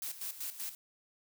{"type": "noise with tremolo", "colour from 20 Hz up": "blue", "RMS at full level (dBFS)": -39, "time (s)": [0.02, 0.75], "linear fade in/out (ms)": 2, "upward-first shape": "square", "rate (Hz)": 5.2, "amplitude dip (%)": 70, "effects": []}